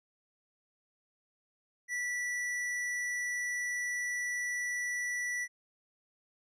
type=tone; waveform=square; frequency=1959 Hz; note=B6; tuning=15 cents flat; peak=-33 dBFS; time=1.88-5.48 s; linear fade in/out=50 ms; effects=low-pass 9000 Hz 12 dB/octave